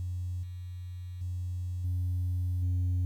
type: tone with level steps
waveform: sine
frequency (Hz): 90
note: F#2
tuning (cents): -47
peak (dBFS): -31 / -37 / -31 / -26 / -23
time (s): 0-3.05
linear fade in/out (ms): 0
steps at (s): 0.43 / 1.21 / 1.84 / 2.62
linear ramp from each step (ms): 5
effects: tanh soft clip ceiling -25 dBFS + 10-bit